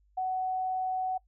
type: tone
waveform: sine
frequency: 747 Hz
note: F#5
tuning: 16 cents sharp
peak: -28 dBFS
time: 0.17-1.18 s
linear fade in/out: 10 ms
effects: noise-tail reverb RT60 0.1 s tail -22 dB re dry + added 50 Hz sine -63 dBFS peak until 1.27 s